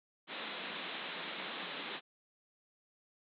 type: band-pass noise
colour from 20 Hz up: white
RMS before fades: -43 dBFS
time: 0.27-2.01 s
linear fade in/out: 50 ms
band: 160 to 3900 Hz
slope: 96 dB/octave
effects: none